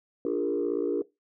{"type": "chord", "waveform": "sine", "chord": "Bb dominant seventh", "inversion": "first", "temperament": "equal with one note detuned", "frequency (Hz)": [293.7, 349.2, 408.6, 466.2], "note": ["D4", "F4", "Ab4", "Bb4"], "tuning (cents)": [0, 0, -28, 0], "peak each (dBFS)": -30, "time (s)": [0.25, 1.02], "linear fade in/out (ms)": 2, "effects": ["noise-tail reverb RT60 0.2 s tail -20 dB re dry", "tanh soft clip ceiling -18 dBFS"]}